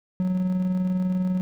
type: tone with tremolo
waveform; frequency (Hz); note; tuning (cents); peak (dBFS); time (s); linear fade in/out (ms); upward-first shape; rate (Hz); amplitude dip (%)
triangle; 184; F#3; -9; -18; 0.2-1.41; 0; square; 20; 30
effects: none